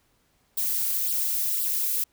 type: noise with flanger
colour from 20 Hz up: violet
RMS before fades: -26 dBFS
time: 0.57-2.04 s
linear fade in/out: 5 ms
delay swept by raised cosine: 0.22 to 3.52 ms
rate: 1.9 Hz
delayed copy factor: +0.6
effects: pink hiss -67 dBFS RMS until 2.12 s